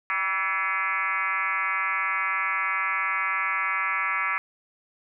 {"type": "tone with frequency modulation", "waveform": "sine", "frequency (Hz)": 1700, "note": "G#6", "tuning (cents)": 40, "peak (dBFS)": -23, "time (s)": [0.1, 4.38], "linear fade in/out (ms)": 0, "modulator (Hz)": 183, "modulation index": 3.6, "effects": []}